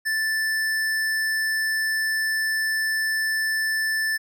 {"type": "tone with hard clipping", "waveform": "sine", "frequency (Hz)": 1760, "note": "A6", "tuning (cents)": 0, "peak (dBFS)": -23, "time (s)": [0.05, 4.18], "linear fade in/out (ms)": 20, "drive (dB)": 16, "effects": []}